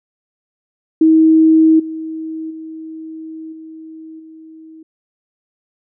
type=tone with level steps; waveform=sine; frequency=319 Hz; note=D#4; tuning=43 cents sharp; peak=-6 / -22 / -27 / -31 / -35 dBFS; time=1.01-4.83 s; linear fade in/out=5 ms; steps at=1.79 / 2.5 / 3.52 / 4.19 s; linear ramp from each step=10 ms; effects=none